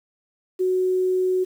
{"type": "tone with quantisation", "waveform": "sine", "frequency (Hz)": 370, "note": "F#4", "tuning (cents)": 0, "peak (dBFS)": -18, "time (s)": [0.59, 1.45], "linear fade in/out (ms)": 20, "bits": 8, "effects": []}